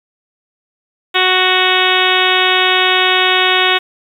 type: harmonic tone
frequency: 370 Hz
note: F#4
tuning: in tune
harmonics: 1 / 2 / 3 / 4 / 5 / 6 / 7 / 8 / 9 / 10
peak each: -19 / -19 / -19 / -19 / -19 / -19 / -19 / -19 / -19 / -19 dBFS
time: 1.14-3.79 s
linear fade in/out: 20 ms
effects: 7-bit